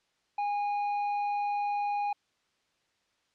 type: tone with tanh clipping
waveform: triangle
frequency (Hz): 820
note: G#5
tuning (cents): -22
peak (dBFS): -29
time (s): 0.38-2.13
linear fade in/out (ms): 5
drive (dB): 10
effects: white hiss -73 dBFS RMS until 3.34 s + low-pass 5000 Hz 12 dB/octave